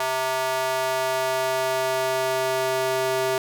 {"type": "tone with high-pass filter sweep", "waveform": "square", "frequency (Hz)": 130.7, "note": "C3", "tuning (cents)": -1, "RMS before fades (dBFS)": -24, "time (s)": [0, 3.38], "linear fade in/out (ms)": 2, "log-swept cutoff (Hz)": [770, 490], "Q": 2, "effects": []}